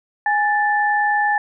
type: tone pair together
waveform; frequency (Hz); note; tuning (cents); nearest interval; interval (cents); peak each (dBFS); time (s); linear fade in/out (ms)
sine; 830.1 / 1759; G#5 / A6; -1 / -1; octave + minor second; 1300; -17 / -19; 0.26-1.38; 2
effects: none